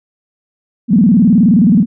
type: tone with vibrato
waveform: sine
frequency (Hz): 207.7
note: G#3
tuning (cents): 0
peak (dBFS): -5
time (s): 0.88-1.86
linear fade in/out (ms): 50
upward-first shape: square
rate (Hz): 19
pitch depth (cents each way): 230
effects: none